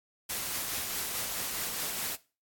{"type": "noise with tremolo", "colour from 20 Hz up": "white", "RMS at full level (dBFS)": -33, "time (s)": [0.29, 2.16], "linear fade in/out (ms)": 10, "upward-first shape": "triangle", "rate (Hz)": 4.7, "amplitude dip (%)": 30, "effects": ["noise-tail reverb RT60 0.3 s tail -18 dB re dry", "AAC 64 kbps"]}